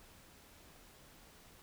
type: silence
effects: pink hiss -60 dBFS RMS until 1.62 s